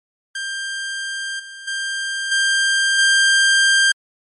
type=tone with level steps; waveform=sawtooth; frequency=1588 Hz; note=G6; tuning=22 cents sharp; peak=-20 / -30 / -18 / -11 / -8 dBFS; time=0.35-3.92 s; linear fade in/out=5 ms; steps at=1.39 / 1.67 / 2.31 / 2.98 s; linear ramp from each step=10 ms; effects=MP3 48 kbps